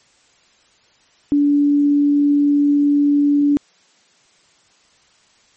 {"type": "tone", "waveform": "sine", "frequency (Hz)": 288.4, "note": "D4", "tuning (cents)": -31, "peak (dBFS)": -11, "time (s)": [1.32, 3.57], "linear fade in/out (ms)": 0, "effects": ["white hiss -55 dBFS RMS until 5.56 s", "MP3 32 kbps"]}